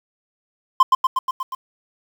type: tone with echo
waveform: triangle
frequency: 1044 Hz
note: C6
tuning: 4 cents flat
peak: -5 dBFS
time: 0.8-0.83 s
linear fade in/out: 5 ms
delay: 120 ms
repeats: 6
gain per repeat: -3 dB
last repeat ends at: 1.55 s
effects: 7-bit